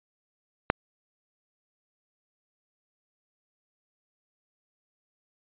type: click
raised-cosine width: 0.5 ms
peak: -4 dBFS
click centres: 0.701 s
effects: resampled to 8000 Hz